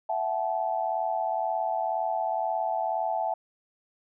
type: tone cluster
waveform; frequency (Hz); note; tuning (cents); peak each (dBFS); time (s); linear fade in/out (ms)
sine; 665 / 747 / 864; E5 / F#5 / A5; +15 / +16 / -32; -30; 0.09-3.34; 5
effects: none